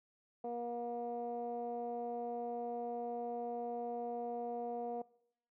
15% pulse tone with low-pass filter, 238.3 Hz, A#3, 38 cents sharp, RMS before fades -41 dBFS, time 0.44-5.02 s, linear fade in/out 5 ms, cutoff 620 Hz, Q 7, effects noise-tail reverb RT60 0.7 s tail -22 dB re dry

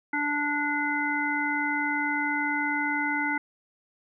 harmonic tone, 292.6 Hz, D4, 6 cents flat, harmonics 1 / 3 / 5 / 7, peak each -31 / -31 / -30 / -29 dBFS, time 0.13-3.38 s, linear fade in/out 5 ms, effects none

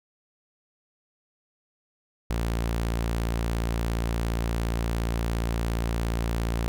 sawtooth tone, 57.2 Hz, A#1, 32 cents flat, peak -21 dBFS, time 2.3-6.68 s, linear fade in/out 0 ms, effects none

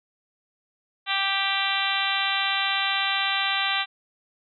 harmonic tone, 392 Hz, G4, in tune, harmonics 2 / 3 / 4 / 5 / 6 / 7 / 8 / 9 / 10, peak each -31 / -31 / -31 / -31 / -31 / -31 / -31 / -31 / -31 dBFS, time 1.06-3.86 s, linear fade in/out 50 ms, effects none

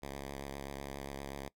5% pulse tone with vibrato, 69.3 Hz, C#2, in tune, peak -30 dBFS, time 0.02-1.49 s, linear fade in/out 10 ms, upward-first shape sine, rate 7.7 Hz, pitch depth 36 cents each way, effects noise-tail reverb RT60 0.1 s tail -21 dB re dry

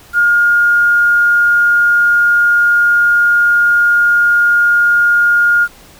sine tone with quantisation, 1420 Hz, F6, 28 cents sharp, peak -7 dBFS, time 0.13-5.68 s, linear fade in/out 50 ms, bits 6, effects pink hiss -41 dBFS RMS until 5.99 s

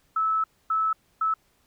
sine tone bursts at uneven times, 1305 Hz, E6, 18 cents flat, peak -21 dBFS, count 3, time 0.16-0.44 / 0.7-0.93 / 1.21-1.34 s, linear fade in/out 5 ms, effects pink hiss -66 dBFS RMS until 1.66 s

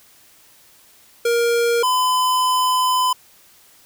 square tone pair in turn, 470.2 / 1012.6 Hz, A#4 / B5, +15 / +43 cents, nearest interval octave + minor second, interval 1328 cents, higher second, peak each -16 / -16 dBFS, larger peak neither, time 1.25-1.83 / 1.83-3.13 s, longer second, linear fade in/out 5 ms, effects white hiss -51 dBFS RMS until 3.85 s

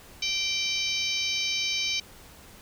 harmonic tone with a mistuned harmonic, 769 Hz, G5, 33 cents flat, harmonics 3 / 4 / 5 / 6 / 7 / 8, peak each -31 / -32 / -33 / -34 / -34 / -35 dBFS, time 0.22-2 s, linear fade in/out 5 ms, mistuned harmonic 3, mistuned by +30 cents, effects pink hiss -50 dBFS RMS until 2.61 s

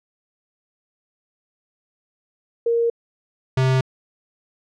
sine / square tone pair in turn, 466.2 / 130.82 Hz, A#4 / C3, 0 / 0 cents, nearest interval octave + minor seventh, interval 2200 cents, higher first, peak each -16 / -16 dBFS, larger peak neither, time 2.66-2.9 / 3.57-3.81 s, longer neither, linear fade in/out 5 ms, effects low-pass 5000 Hz 12 dB/octave

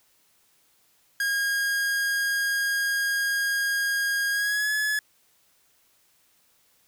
45% pulse tone with pitch glide, 1629 to 1705.1 Hz, G#6 to G#6, -34 to +45 cents, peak -23 dBFS, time 1.2-4.99 s, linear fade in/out 2 ms, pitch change +79 cents, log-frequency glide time 4.31-4.72 s, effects white hiss -64 dBFS RMS until 6.87 s

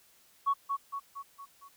sine tone with echo, 1114 Hz, C#6, 8 cents sharp, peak -23 dBFS, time 0.46-0.54 s, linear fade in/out 20 ms, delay 230 ms, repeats 5, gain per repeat -5 dB, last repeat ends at 1.69 s, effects tanh soft clip ceiling -19 dBFS + white hiss -63 dBFS RMS until 1.76 s

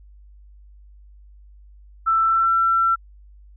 sine tone with pitch glide, 1330 to 1350.1 Hz, E6 to E6, +15 to +41 cents, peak -15 dBFS, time 2.06-2.96 s, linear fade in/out 20 ms, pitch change +26 cents, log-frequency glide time 2.23-2.51 s, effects added 50 Hz sine -44 dBFS peak until 3.56 s

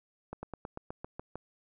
slowing click train, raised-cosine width 1 ms, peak -25 dBFS, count 9, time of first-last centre 0.33-1.356 s, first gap 100 ms, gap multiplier 1.07, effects none

